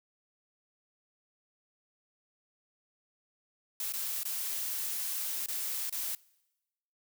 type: noise with dropouts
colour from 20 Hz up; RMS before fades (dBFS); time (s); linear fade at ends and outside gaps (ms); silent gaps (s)
blue; -35; 3.8-6.15; 2; 3.924-3.936 / 4.233-4.252 / 5.461-5.484 / 5.897-5.925
effects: noise-tail reverb RT60 1.0 s tail -24 dB re dry